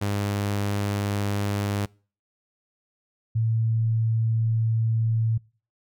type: tone pair in turn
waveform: sawtooth / sine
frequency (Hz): 101.5 / 112.7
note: G#2 / A2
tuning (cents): -39 / +42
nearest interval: major second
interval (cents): 181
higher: second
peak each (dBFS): -20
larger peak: neither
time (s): 0.01-1.86 / 3.35-5.38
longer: second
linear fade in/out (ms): 10
effects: noise-tail reverb RT60 0.4 s tail -25 dB re dry